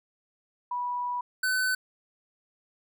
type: tone pair in turn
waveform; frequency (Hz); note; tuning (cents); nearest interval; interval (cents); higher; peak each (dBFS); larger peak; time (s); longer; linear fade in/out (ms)
sine / square; 979 / 1512.4; B5 / F#6; -15 / +38; minor sixth; 753; second; -28 / -25; second; 0.71-1.21 / 1.43-1.75; first; 5
effects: none